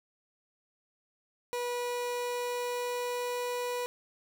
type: tone with pitch glide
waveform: 30% pulse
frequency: 486.8 to 489.9 Hz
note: B4 to B4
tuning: -25 to -14 cents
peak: -29 dBFS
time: 1.53-3.86 s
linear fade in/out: 0 ms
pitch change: +11 cents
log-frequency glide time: 1.71-3.45 s
effects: none

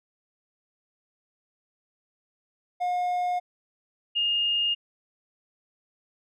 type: tone pair in turn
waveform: triangle / sine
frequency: 717 / 2835 Hz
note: F5 / F7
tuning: +45 / +25 cents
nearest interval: 2 octaves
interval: 2380 cents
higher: second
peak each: -22 dBFS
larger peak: neither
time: 2.8-3.4 / 4.15-4.75 s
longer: neither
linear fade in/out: 20 ms
effects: none

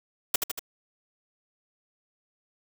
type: noise with echo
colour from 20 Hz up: white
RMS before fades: -22 dBFS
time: 0.34-0.36 s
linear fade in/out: 5 ms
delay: 78 ms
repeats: 3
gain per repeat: -4 dB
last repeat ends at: 0.594 s
effects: none

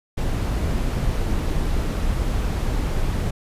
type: noise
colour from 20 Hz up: brown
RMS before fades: -22 dBFS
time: 0.17-3.31 s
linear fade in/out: 10 ms
effects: resampled to 32000 Hz

